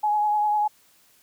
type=tone with vibrato; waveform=sine; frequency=840 Hz; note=G#5; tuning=19 cents sharp; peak=-19 dBFS; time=0.03-0.68 s; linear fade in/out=10 ms; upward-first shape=triangle; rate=10 Hz; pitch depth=28 cents each way; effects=white hiss -59 dBFS RMS until 1.22 s